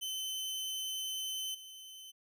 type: tone with level steps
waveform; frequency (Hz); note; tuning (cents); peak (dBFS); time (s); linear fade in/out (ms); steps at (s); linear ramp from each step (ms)
sawtooth; 3058; G7; -44; -33 / -45; 0.01-2.12; 20; 1.54; 10
effects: none